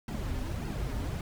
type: noise with flanger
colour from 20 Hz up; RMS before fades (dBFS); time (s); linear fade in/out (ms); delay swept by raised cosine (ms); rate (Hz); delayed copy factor
brown; -34; 0.08-1.21; 2; 1.7 to 6.1; 1.7; -0.8
effects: none